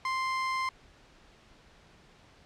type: tone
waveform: 30% pulse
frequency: 1046.5 Hz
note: C6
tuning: in tune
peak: -26 dBFS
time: 0.05-0.69 s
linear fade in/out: 2 ms
effects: pink hiss -58 dBFS RMS until 2.45 s + low-pass 5000 Hz 12 dB/octave